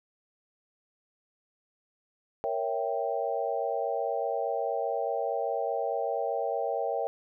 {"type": "chord", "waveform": "sine", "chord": "A# diminished seventh", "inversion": "none", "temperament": "equal", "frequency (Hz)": [466.2, 554.4, 659.3, 784], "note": ["A#4", "C#5", "E5", "G5"], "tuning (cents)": [0, 0, 0, 0], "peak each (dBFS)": -33, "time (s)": [2.44, 7.07], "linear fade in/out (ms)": 0, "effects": []}